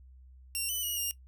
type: tone with pitch steps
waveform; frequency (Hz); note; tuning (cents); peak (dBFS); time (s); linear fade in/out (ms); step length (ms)
5% pulse; 2757 / 2997 / 2907 / 2819; F7 / F#7 / F#7 / F7; -23 / +22 / -31 / +16; -23; 0.55-1.11; 0; 140
effects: noise-tail reverb RT60 0.1 s tail -17 dB re dry + added 64 Hz sine -51 dBFS peak until 1.27 s